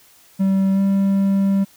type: tone with pitch glide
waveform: triangle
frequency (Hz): 192.9 to 196.05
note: G3 to G3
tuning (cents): -28 to 0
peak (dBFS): -12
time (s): 0.39-1.65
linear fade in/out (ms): 20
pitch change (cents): +28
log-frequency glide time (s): 0.73-0.8
effects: white hiss -51 dBFS RMS until 1.76 s